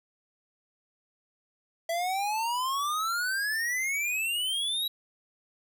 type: exponential sweep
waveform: square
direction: up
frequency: 659.3 to 3900 Hz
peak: -28 dBFS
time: 1.89-4.88 s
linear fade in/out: 5 ms
effects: none